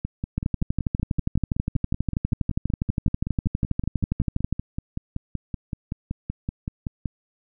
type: two click trains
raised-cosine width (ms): 5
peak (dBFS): -10 / -15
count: 52 / 38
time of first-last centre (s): 0.38-4.526 / 0.05-7.058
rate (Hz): 12.3 / 5.28
effects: none